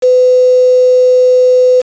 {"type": "tone with quantisation", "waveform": "sine", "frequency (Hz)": 504, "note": "B4", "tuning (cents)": 35, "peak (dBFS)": -4, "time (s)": [0.02, 1.82], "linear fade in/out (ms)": 20, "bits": 4, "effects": ["resampled to 16000 Hz"]}